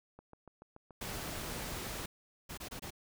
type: click train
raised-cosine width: 1 ms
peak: -38 dBFS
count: 12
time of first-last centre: 0.19-1.768 s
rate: 6.97 Hz
type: noise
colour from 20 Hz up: pink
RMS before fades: -41 dBFS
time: 1.01-2.06 s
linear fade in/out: 5 ms
type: noise bursts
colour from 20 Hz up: pink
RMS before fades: -44 dBFS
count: 4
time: 2.49-2.906 s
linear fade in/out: 10 ms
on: 86 ms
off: 24 ms
effects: none